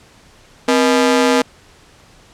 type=ring-modulated tone; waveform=sawtooth; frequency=370 Hz; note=F#4; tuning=in tune; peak=-4 dBFS; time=0.68-1.42 s; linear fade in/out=5 ms; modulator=109 Hz; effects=pink hiss -47 dBFS RMS until 2.33 s + low-pass 8000 Hz 12 dB/octave